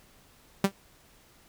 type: tone with exponential decay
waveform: sawtooth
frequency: 196 Hz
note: G3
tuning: in tune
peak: -14 dBFS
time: 0.64-0.72 s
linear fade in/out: 5 ms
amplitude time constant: 16 ms
effects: pink hiss -59 dBFS RMS until 1.48 s